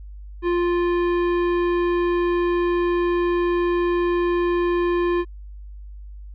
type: tone with hard clipping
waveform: sine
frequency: 349.2 Hz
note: F4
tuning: in tune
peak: -20 dBFS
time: 0.42-5.25 s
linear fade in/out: 50 ms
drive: 15 dB
effects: added 50 Hz sine -35 dBFS peak until 6.34 s + low-pass 3000 Hz 12 dB/octave